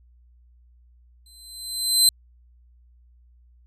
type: tone with exponential growth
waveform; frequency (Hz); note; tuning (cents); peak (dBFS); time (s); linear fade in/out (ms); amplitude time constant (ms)
25% pulse; 4080; C8; -44; -7; 1.26-2.09; 2; 180
effects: added 60 Hz sine -52 dBFS peak until 3.66 s